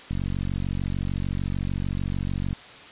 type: click train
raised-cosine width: 5 ms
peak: -16 dBFS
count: 114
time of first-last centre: 0.11-2.53 s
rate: 46.7 Hz
effects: white hiss -44 dBFS RMS until 2.91 s + resampled to 8000 Hz